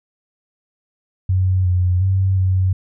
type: tone with pitch steps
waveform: sine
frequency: 93.1 / 90.3 / 95.4 / 93.5 Hz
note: F#2 / F#2 / G2 / F#2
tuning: +11 / -42 / -47 / +19 cents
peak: -13 dBFS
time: 1.29-2.73 s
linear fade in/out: 5 ms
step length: 360 ms
effects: none